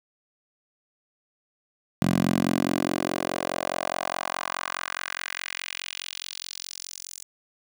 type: tone with high-pass filter sweep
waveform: 10% pulse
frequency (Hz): 44.78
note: F1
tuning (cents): +44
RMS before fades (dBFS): -29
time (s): 2.02-7.23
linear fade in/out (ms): 0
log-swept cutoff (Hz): 170 to 7200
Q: 1.9
effects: none